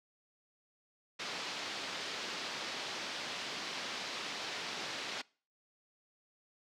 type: low-pass noise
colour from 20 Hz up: white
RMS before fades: -41 dBFS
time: 1.19-5.22 s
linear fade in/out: 10 ms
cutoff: 4900 Hz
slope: 24 dB/octave
effects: noise-tail reverb RT60 0.4 s tail -24 dB re dry + high-pass 200 Hz 12 dB/octave